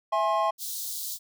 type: chord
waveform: triangle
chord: E augmented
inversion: none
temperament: equal with one note detuned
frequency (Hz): 659.3 / 830.6 / 1066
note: E5 / G#5 / B#5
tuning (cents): 0 / 0 / +32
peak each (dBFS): -25 / -26 / -24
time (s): 0.12-0.51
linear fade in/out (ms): 10
type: high-pass noise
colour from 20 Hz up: white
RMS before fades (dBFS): -34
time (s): 0.58-1.19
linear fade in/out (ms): 50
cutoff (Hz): 3600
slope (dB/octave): 48
effects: none